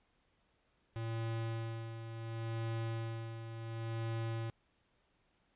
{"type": "tone with tremolo", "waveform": "square", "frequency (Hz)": 113.8, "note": "A#2", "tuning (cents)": -41, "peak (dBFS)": -36, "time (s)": [0.96, 4.5], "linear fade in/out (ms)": 0, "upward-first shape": "sine", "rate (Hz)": 0.7, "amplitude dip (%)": 60, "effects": ["pink hiss -75 dBFS RMS until 5.55 s", "resampled to 8000 Hz"]}